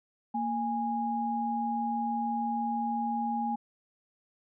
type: tone pair together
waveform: sine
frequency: 231.5 / 825 Hz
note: A#3 / G#5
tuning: -12 / -12 cents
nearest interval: octave + minor seventh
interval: 2200 cents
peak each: -32 / -30 dBFS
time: 0.34-3.56 s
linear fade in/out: 10 ms
effects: none